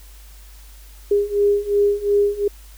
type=beating tone pair; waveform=sine; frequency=405.9 / 408.7 Hz; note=G#4 / G#4; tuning=-40 / -28 cents; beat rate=2.8 Hz; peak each=-19 / -17 dBFS; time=1.11-2.48 s; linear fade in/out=5 ms; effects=added 50 Hz sine -40 dBFS peak until 2.77 s + white hiss -49 dBFS RMS until 2.77 s